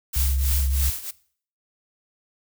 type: noise with tremolo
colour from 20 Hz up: blue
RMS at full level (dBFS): -25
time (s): 0.13-1.11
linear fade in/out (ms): 10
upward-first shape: triangle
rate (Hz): 3.1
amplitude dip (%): 85
type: tone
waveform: sine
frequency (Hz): 67.4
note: C#2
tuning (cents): -48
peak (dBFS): -20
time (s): 0.16-0.9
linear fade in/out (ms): 5
effects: noise-tail reverb RT60 0.5 s tail -19 dB re dry